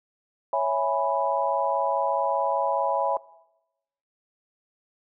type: chord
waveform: sine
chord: C# minor seventh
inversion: none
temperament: equal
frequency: 554.4 / 659.3 / 830.6 / 987.8 Hz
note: C#5 / E5 / G#5 / B5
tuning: 0 / 0 / 0 / 0 cents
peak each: -27 dBFS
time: 0.53-3.17 s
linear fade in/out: 2 ms
effects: noise-tail reverb RT60 0.9 s tail -20 dB re dry